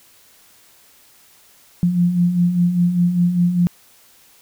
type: beating tone pair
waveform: sine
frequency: 171.6 / 176.6 Hz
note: F3 / F3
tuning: -30 / +20 cents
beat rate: 5 Hz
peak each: -22 / -14 dBFS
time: 1.83-3.67 s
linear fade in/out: 0 ms
effects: white hiss -51 dBFS RMS until 4.41 s